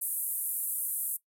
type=band-pass noise; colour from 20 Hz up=white; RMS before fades=-33 dBFS; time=0.01-1.17 s; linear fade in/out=10 ms; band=9100 to 14000 Hz; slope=48 dB/octave; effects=noise-tail reverb RT60 0.1 s tail -18 dB re dry